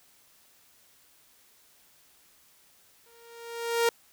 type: tone with exponential growth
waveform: sawtooth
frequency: 466.2 Hz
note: A#4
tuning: in tune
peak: -16 dBFS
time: 3.06-3.89 s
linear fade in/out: 2 ms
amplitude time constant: 180 ms
effects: white hiss -61 dBFS RMS until 4.12 s